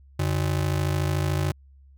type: ring-modulated tone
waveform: square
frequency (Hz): 116.4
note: A#2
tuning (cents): -2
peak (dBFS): -20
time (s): 0.19-1.52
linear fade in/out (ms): 5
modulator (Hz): 26.8
effects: added 68 Hz sine -49 dBFS peak until 1.97 s